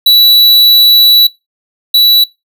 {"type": "tone pair in turn", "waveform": "square", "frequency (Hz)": [3938, 3938], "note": ["B7", "B7"], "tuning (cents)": [-6, -6], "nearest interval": "unison", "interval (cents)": 0, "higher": "neither", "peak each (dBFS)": [-3, -4], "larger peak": "first", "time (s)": [[0.06, 1.27], [1.94, 2.24]], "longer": "first", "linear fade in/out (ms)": 5, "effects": ["noise-tail reverb RT60 0.2 s tail -20 dB re dry"]}